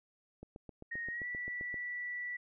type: click train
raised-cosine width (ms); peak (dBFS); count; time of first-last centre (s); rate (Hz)
2; -34; 11; 0.43-1.742; 7.62
type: tone with pitch glide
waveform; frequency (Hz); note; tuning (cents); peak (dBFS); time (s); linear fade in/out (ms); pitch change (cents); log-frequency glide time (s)
sine; 1864.7 to 1958.5; A#6 to B6; 0 to -15; -37; 0.91-2.37; 10; +85; 1.1-1.26
effects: none